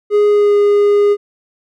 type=tone with pitch glide; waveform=triangle; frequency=415 to 409.8 Hz; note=G#4 to G#4; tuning=-1 to -23 cents; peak=-6 dBFS; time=0.1-1.17 s; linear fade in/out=50 ms; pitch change=-22 cents; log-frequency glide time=0.28-0.56 s; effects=none